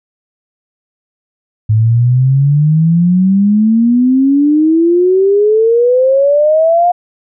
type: exponential sweep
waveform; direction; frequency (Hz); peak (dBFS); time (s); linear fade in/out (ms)
sine; up; 106.7 to 716; -6; 1.69-6.92; 10
effects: none